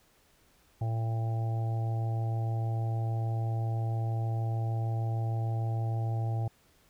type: harmonic tone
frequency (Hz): 113.3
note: A#2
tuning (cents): -49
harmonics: 1 / 3 / 4 / 5 / 6 / 7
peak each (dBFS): -28 / -46 / -50 / -50 / -45 / -43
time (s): 0.81-6.48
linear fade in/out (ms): 5
effects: pink hiss -65 dBFS RMS until 6.89 s